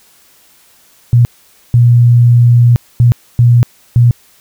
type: tone bursts at uneven times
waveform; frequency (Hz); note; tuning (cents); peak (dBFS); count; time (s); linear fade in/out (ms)
sine; 120; B2; -49; -3; 5; 1.13-1.25 / 1.74-2.76 / 3-3.12 / 3.39-3.63 / 3.96-4.11; 0
effects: white hiss -47 dBFS RMS until 4.4 s